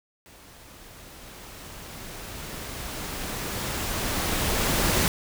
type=noise with level ramp; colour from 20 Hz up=pink; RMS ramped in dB=-50 to -22 dBFS; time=0.26-5.08 s; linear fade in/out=0 ms; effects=none